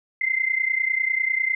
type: tone pair together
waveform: sine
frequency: 2063 / 2093 Hz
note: C7 / C7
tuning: -25 / 0 cents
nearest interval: unison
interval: 25 cents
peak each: -23 dBFS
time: 0.21-1.55 s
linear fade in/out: 5 ms
effects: none